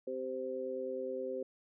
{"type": "harmonic tone", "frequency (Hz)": 129.9, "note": "C3", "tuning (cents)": -12, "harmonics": [2, 3, 4], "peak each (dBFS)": [-45, -40, -38], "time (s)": [0.07, 1.43], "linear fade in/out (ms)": 5, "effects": []}